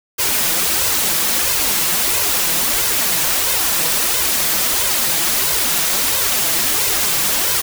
white noise with flanger, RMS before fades -17 dBFS, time 0.18-7.62 s, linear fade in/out 20 ms, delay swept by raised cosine 1.9 to 6.2 ms, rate 1.5 Hz, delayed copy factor +0.65, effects none

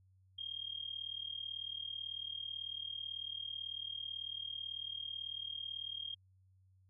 sine tone with amplitude modulation, 3226 Hz, G7, 49 cents sharp, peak -37 dBFS, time 0.38-6.15 s, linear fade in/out 10 ms, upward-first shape sine, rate 38.1 Hz, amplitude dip 85%, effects added 94 Hz sine -65 dBFS peak until 6.89 s

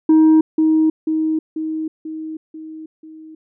sine tone with echo, 315.4 Hz, D#4, 24 cents sharp, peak -5 dBFS, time 0.09-0.41 s, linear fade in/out 5 ms, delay 490 ms, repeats 6, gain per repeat -5 dB, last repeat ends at 3.35 s, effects tanh soft clip ceiling -7 dBFS

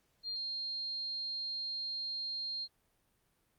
sine tone, 4200 Hz, C8, 6 cents sharp, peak -36 dBFS, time 0.23-2.68 s, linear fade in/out 50 ms, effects pink hiss -75 dBFS RMS until 3.58 s + Opus 48 kbps

